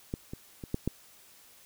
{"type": "clicks", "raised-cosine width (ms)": 3, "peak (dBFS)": [-19, -25, -26, -16, -15], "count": 5, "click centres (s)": [0.139, 0.335, 0.638, 0.744, 0.876], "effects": ["white hiss -57 dBFS RMS until 1.65 s"]}